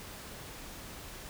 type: silence
effects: pink hiss -46 dBFS RMS until 1.29 s